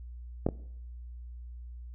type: clicks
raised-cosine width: 2 ms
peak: -12 / -18 dBFS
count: 2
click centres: 0.465 / 0.488 s
effects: noise-tail reverb RT60 0.7 s tail -20 dB re dry + added 60 Hz sine -41 dBFS peak until 1.94 s